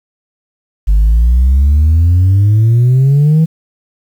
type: exponential sweep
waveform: sine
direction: up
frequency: 49 to 163.5 Hz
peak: -3 dBFS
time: 0.87-3.46 s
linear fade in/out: 20 ms
effects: tanh soft clip ceiling -4 dBFS + 7-bit